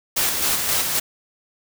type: noise with tremolo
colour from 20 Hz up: white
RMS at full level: -20 dBFS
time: 0.16-1 s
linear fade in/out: 10 ms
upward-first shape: square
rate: 3.8 Hz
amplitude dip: 35%
effects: none